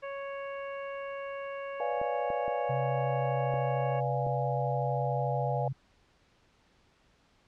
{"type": "harmonic tone", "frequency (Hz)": 554.4, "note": "C#5", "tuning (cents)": 0, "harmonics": [1, 2, 3, 4, 5], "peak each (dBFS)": [-37, -43, -47, -49, -51], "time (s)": [0.02, 4.01], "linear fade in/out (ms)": 20}
{"type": "chord", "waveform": "sine", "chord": "B diminished seventh", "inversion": "none", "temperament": "equal", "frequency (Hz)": [493.9, 587.3, 698.5, 830.6], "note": ["B4", "D5", "F5", "Ab5"], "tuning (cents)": [0, 0, 0, 0], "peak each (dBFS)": -35, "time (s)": [1.8, 5.68], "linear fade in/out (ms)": 2}
{"type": "clicks", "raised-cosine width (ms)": 2, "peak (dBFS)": -29, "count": 5, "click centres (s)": [2.015, 2.303, 2.48, 3.54, 4.267]}
{"type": "tone with pitch glide", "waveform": "sine", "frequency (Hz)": [133, 134], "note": ["C3", "C3"], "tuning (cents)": [29, 42], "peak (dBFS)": -31, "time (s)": [2.69, 5.73], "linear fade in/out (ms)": 10, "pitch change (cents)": 13, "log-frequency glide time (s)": [3.7, 5.3]}
{"effects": ["pink hiss -66 dBFS RMS until 7.47 s", "low-pass 5000 Hz 12 dB/octave"]}